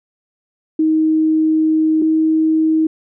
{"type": "tone pair in turn", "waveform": "sine", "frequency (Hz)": [314.8, 316.8], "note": ["D#4", "D#4"], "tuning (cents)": [20, 31], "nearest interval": "unison", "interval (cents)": 11, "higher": "second", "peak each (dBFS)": -11, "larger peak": "neither", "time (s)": [[0.79, 2.02], [2.02, 2.87]], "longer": "first", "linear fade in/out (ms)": 5, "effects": []}